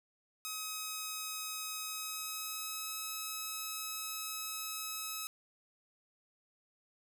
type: tone with pitch glide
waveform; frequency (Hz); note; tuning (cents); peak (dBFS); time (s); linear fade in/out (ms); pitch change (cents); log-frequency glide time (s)
5% pulse; 1269 to 1286; D#6 to E6; +34 to -43; -27; 0.45-5.27; 0; +23; 1.82-2.98
effects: none